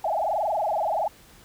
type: tone with frequency modulation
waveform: sine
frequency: 740 Hz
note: F#5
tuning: in tune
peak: -22 dBFS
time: 0.04-1.08 s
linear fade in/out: 5 ms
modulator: 21.3 Hz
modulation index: 5.6
effects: pink hiss -52 dBFS RMS until 1.44 s